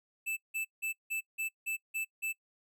square tone bursts, 2637 Hz, E7, in tune, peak -33 dBFS, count 8, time 0.26-2.33 s, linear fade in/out 20 ms, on 110 ms, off 170 ms, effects noise-tail reverb RT60 0.1 s tail -24 dB re dry

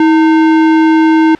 sine tone with sample-and-hold, 319.8 Hz, D#4, 48 cents sharp, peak -4 dBFS, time 0-1.35 s, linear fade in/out 2 ms, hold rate 1225 Hz, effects white hiss -34 dBFS RMS until 1.39 s + low-pass 2000 Hz 12 dB/octave

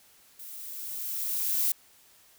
violet noise with level ramp, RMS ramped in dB -44 to -25 dBFS, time 0.39-1.72 s, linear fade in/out 5 ms, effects white hiss -59 dBFS RMS until 2.38 s

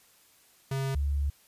square / sine tone pair in turn, 135.1 / 71.03 Hz, C#3 / C#2, -44 / +43 cents, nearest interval major seventh, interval 1113 cents, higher first, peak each -29 / -25 dBFS, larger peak second, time 0.71-0.95 / 0.95-1.3 s, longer second, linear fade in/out 5 ms, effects white hiss -61 dBFS RMS until 1.47 s + resampled to 32000 Hz

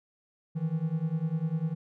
triangle beating tone pair, 155 / 165 Hz, D#3 / E3, -6 / +2 cents, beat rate 10 Hz, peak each -29 / -28 dBFS, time 0.55-1.75 s, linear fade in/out 20 ms, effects none

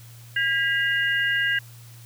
sine tone cluster, 1623 / 1959 / 2834 Hz, G#6 / B6 / F7, -40 / -15 / +25 cents, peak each -22 / -26 / -28 dBFS, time 0.36-1.59 s, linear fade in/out 5 ms, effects added 117 Hz sine -43 dBFS peak until 2.05 s + white hiss -51 dBFS RMS until 2.05 s

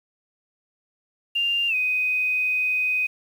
sine tone with pitch glide, 2794 to 2504 Hz, F7 to D#7, 0 to +10 cents, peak -20 dBFS, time 1.35-3.07 s, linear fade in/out 10 ms, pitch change -190 cents, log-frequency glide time 1.68-1.75 s, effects 8-bit

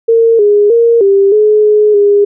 sine tone with pitch steps, 457.5 / 412.7 / 465.5 / 394.8 / 424.9 / 422.2 / 407.4 Hz, A#4 / G#4 / A#4 / G4 / G#4 / G#4 / G#4, -32 / -11 / -2 / +12 / +40 / +29 / -33 cents, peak -4 dBFS, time 0.08-2.25 s, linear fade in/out 10 ms, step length 310 ms, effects none

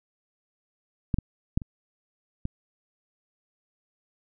clicks, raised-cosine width 5 ms, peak -11 / -13 / -10 / -25 / -17 dBFS, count 5, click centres 1.142 / 1.186 / 1.575 / 1.618 / 2.454 s, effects none

